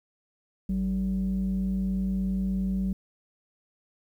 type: tone pair together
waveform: sine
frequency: 53.35 / 190.1 Hz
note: G#1 / F#3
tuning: +47 / +47 cents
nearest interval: octave + minor seventh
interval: 2200 cents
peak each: -30 / -24 dBFS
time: 0.69-2.93 s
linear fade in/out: 5 ms
effects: tanh soft clip ceiling -21 dBFS + 10-bit